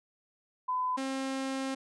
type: tone pair in turn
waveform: sine / sawtooth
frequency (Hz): 1009 / 267.2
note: B5 / C4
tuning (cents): +37 / +36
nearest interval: octave + major seventh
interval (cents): 2301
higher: first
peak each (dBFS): -28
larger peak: neither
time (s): 0.68-0.97 / 0.97-1.75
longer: second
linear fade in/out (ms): 10
effects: resampled to 22050 Hz